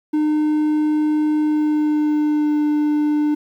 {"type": "tone with pitch glide", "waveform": "triangle", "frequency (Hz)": [304.1, 298.7], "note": ["D#4", "D4"], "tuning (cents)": [-40, 29], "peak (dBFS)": -13, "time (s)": [0.13, 3.35], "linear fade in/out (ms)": 10, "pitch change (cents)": -31, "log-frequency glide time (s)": [1.4, 2.62], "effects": ["9-bit"]}